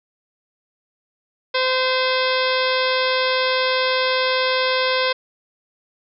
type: harmonic tone with a mistuned harmonic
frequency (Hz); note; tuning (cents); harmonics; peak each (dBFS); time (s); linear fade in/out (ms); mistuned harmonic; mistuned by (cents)
515; C5; -28; 1 / 2 / 3 / 4 / 5 / 6 / 7 / 8 / 9 / 10; -21 / -24 / -26 / -27 / -28 / -29 / -29 / -30 / -31 / -31; 1.54-5.13; 10; 6; +88
effects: none